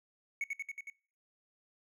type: tone with echo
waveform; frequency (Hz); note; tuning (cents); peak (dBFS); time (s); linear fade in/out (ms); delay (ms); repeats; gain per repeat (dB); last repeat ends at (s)
triangle; 2217; C#7; 0; -30; 0.41-0.44; 2; 92; 5; -2; 0.9
effects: noise-tail reverb RT60 0.4 s tail -22 dB re dry